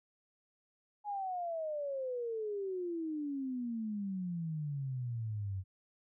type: exponential sweep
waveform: sine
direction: down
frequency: 841 to 92.5 Hz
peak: -35 dBFS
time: 1.04-5.64 s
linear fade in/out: 50 ms
effects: none